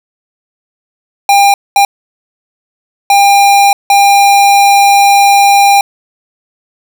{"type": "tone bursts at uneven times", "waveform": "square", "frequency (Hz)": 801, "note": "G5", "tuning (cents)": 37, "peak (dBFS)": -4, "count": 4, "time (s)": [[1.29, 1.54], [1.76, 1.85], [3.1, 3.73], [3.9, 5.81]], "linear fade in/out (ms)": 2, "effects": []}